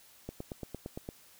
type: click train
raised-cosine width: 2 ms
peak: -25 dBFS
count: 8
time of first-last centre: 0.29-1.089 s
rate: 8.76 Hz
effects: white hiss -59 dBFS RMS until 1.39 s